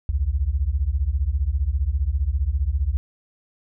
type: beating tone pair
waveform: sine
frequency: 61.74 / 76.74 Hz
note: B1 / D#2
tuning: 0 / -23 cents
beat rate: 15 Hz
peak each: -22 dBFS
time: 0.09-2.97 s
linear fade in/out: 0 ms
effects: none